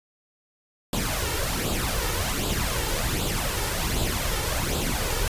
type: noise with flanger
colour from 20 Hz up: pink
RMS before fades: -26 dBFS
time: 0.93-5.28 s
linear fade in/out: 2 ms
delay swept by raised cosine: 0.25 to 2.25 ms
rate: 1.3 Hz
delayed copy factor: +0.6
effects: resampled to 32000 Hz